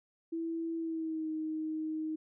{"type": "tone with pitch glide", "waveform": "sine", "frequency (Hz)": [329.6, 313.4], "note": ["E4", "D#4"], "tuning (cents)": [0, 13], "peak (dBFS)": -33, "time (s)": [0.32, 2.16], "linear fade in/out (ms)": 10, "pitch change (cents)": -87, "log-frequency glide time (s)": [0.77, 1.3], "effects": []}